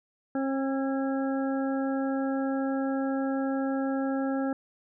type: harmonic tone with a mistuned harmonic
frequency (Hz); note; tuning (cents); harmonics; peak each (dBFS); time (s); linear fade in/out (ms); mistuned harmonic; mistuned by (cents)
269.4; C#4; -49; 1 / 2 / 3 / 5 / 6; -27 / -33 / -37 / -41 / -43; 0.35-4.53; 2; 6; +28
effects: none